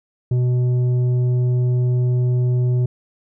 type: tone with tanh clipping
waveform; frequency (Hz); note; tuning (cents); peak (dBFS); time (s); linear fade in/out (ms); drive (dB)
sine; 124.3; B2; +12; -16; 0.31-2.86; 5; 7
effects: none